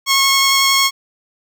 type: tone with vibrato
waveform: 10% pulse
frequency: 1091 Hz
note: C#6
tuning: 28 cents flat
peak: -3 dBFS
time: 0.06-0.91 s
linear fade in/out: 50 ms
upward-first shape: sine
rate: 11 Hz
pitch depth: 8 cents each way
effects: none